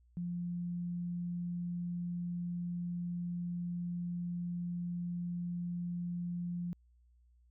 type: tone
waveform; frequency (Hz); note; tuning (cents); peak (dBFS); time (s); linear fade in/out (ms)
sine; 174.61; F3; 0; -35; 0.17-6.73; 0
effects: added 60 Hz sine -63 dBFS peak until 7.5 s